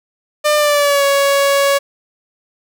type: tone with pitch glide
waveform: sawtooth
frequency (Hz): 599 to 558.9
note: D5 to C#5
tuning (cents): +34 to +14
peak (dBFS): -7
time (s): 0.44-1.79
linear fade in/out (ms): 20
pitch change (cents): -120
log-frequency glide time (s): 0.56-1.04
effects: none